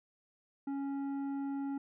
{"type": "tone with tanh clipping", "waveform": "triangle", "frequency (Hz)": 277.2, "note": "C#4", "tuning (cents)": 0, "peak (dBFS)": -36, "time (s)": [0.67, 1.78], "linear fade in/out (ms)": 5, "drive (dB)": 13, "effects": []}